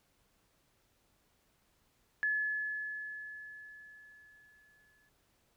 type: tone with exponential decay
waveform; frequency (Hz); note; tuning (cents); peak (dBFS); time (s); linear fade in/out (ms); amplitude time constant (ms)
sine; 1713; A6; -47; -28; 2.23-5.09; 0; 620
effects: pink hiss -73 dBFS RMS until 5.56 s